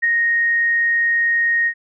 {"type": "tone with ADSR envelope", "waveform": "sine", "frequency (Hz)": 1864.7, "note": "A#6", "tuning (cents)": 0, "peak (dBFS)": -12, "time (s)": [0.02, 1.74], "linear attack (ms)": 20, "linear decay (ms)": 14, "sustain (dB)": -2, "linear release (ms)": 74, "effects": []}